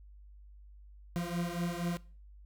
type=beating tone pair; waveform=40% pulse; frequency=170.9 / 175.1 Hz; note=F3 / F3; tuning=-37 / +5 cents; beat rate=4.2 Hz; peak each=-35 / -35 dBFS; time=1.16-1.97 s; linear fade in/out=0 ms; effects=noise-tail reverb RT60 0.4 s tail -21 dB re dry + added 50 Hz sine -51 dBFS peak until 2.45 s

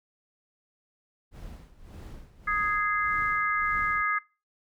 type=noise with tremolo; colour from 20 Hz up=brown; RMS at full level=-41 dBFS; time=1.31-4.05 s; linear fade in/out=50 ms; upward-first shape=sine; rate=1.7 Hz; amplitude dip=80%
type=harmonic tone; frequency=415.3 Hz; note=G#4; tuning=in tune; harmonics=3 / 4 / 5; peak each=-27 / -29 / -31 dBFS; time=2.47-4.19 s; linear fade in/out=10 ms
effects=noise-tail reverb RT60 0.3 s tail -23 dB re dry

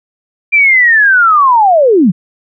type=linear sweep; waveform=sine; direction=down; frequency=2384 to 153.4 Hz; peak=-4 dBFS; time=0.52-2.12 s; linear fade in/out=20 ms; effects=none

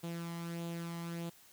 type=tone with flanger; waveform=sawtooth; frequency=169.1 Hz; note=E3; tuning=44 cents sharp; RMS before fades=-41 dBFS; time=0.03-1.3 s; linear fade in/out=10 ms; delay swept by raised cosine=0.27 to 1 ms; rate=1.6 Hz; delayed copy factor=+0.5; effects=white hiss -61 dBFS RMS until 1.52 s

